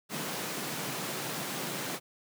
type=high-pass noise; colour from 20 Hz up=pink; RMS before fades=-36 dBFS; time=0.09-2 s; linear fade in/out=50 ms; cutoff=130 Hz; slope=48 dB/octave; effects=none